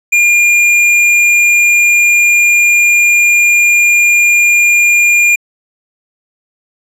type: tone with hard clipping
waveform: triangle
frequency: 2410 Hz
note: D7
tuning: 44 cents sharp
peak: -7 dBFS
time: 0.12-5.36 s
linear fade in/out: 10 ms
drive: 16 dB
effects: low-pass 11000 Hz 12 dB/octave

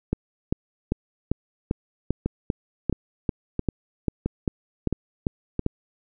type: two click trains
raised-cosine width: 3 ms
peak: -11 / -9 dBFS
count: 6 / 15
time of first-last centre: 2.26-5.593 / 0.13-5.664 s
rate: 1.5 / 2.53 Hz
effects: none

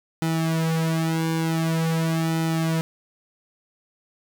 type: tone with flanger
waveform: sawtooth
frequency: 162.6 Hz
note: E3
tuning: 23 cents flat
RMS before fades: -23 dBFS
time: 0.22-2.81 s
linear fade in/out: 0 ms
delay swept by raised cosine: 1.8 to 4.6 ms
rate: 0.46 Hz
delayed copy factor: -1
effects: none

